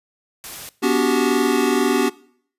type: noise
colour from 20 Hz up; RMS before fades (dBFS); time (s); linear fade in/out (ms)
white; -34; 0.44-0.69; 0
type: chord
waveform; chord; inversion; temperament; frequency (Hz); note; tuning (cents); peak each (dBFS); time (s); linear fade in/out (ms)
square; G major seventh; first; equal with one note detuned; 246.9 / 287.5 / 370 / 392; B3 / D4 / F#4 / G4; 0 / -37 / 0 / 0; -22; 0.82-2.1; 20
effects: noise-tail reverb RT60 0.6 s tail -21 dB re dry + resampled to 32000 Hz